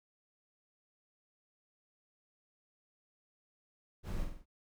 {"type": "noise with echo", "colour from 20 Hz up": "brown", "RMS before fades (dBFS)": -38, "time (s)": [4.03, 4.27], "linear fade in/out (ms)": 50, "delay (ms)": 47, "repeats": 4, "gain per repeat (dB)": -5, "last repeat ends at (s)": 4.458, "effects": []}